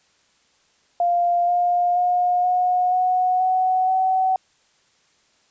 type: tone with pitch steps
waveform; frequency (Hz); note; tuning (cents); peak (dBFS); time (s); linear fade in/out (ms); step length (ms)
sine; 698.5 / 707.4 / 716.5 / 725.6 / 734.9 / 744.3 / 753.8; F5 / F5 / F5 / F#5 / F#5 / F#5 / F#5; 0 / +22 / +44 / -34 / -12 / +10 / +32; -16; 1-4.36; 2; 480
effects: white hiss -61 dBFS RMS until 5.5 s + resampled to 16000 Hz